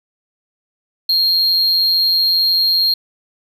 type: tone with amplitude modulation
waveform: triangle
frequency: 4231 Hz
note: C8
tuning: 19 cents sharp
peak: -9 dBFS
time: 1.09-2.94 s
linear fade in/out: 5 ms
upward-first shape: sine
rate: 171 Hz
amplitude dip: 35%
effects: none